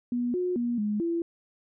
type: tone with pitch steps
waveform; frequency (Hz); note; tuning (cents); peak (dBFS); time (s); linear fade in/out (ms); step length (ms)
sine; 243 / 361.1 / 239.3 / 209.2 / 337.4; B3 / F#4 / A#3 / G#3 / E4; -28 / -42 / +46 / +13 / +40; -25; 0.12-1.22; 2; 220
effects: none